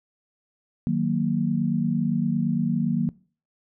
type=chord; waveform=sine; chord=D# minor; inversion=none; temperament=equal; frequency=155.56 / 185 / 233.1 Hz; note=D#3 / F#3 / A#3; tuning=0 / 0 / 0 cents; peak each=-26 / -25 / -24 dBFS; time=0.87-3.09 s; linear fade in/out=0 ms; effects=noise-tail reverb RT60 0.4 s tail -22 dB re dry